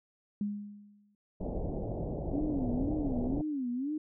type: tone with exponential decay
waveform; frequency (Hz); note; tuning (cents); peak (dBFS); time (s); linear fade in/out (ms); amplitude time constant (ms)
sine; 205.5; G#3; -18; -28; 0.41-1.15; 2; 160
type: low-pass noise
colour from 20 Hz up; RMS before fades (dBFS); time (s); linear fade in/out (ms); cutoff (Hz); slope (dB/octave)
pink; -35; 1.4-3.42; 10; 720; 48
type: tone with vibrato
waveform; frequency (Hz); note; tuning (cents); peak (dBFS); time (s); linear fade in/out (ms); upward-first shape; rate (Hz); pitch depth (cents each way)
sine; 272.1; C#4; -32; -31; 2.33-3.98; 5; sine; 2; 210
effects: none